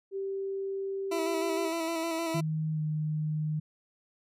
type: tone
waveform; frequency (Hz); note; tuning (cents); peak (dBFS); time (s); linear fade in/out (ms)
sine; 390; G4; -9; -31; 0.11-1.71; 50
type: tone with vibrato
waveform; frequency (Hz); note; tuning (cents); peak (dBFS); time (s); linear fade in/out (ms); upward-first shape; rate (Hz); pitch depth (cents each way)
20% pulse; 329.6; E4; 0; -25; 1.11-2.41; 10; square; 6.5; 25
type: tone with pitch glide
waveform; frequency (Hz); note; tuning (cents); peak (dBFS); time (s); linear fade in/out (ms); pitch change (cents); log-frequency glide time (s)
sine; 156.6 to 153.73; D#3 to D#3; +11 to -21; -28; 2.34-3.6; 10; -32; 2.73-2.8
effects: resampled to 32000 Hz